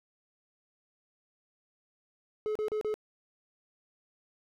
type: tone bursts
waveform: triangle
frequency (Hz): 427.6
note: A4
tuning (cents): -49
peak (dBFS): -27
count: 4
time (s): 2.46-2.941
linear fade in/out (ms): 0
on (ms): 94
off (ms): 35
effects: none